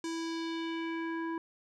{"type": "tone with low-pass filter sweep", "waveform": "square", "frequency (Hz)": 329.3, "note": "E4", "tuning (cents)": -2, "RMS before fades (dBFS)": -36, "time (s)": [0.04, 1.38], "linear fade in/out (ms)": 2, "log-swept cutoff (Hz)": [7200, 1300], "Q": 2, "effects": []}